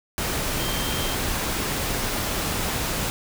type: tone in noise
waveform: sine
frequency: 3164 Hz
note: G7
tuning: 15 cents sharp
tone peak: -33 dBFS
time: 0.59-1.15 s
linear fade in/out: 0 ms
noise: pink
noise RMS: -26 dBFS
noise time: 0.18-3.1 s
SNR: -10 dB
effects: none